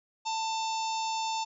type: harmonic tone with a mistuned harmonic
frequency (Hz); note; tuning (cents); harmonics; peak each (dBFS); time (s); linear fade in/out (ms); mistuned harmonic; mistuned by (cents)
890; A5; +20; 1 / 3 / 4 / 5 / 6 / 7 / 8; -30 / -42 / -41 / -43 / -42 / -46 / -44; 0.25-1.45; 20; 4; +19
effects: none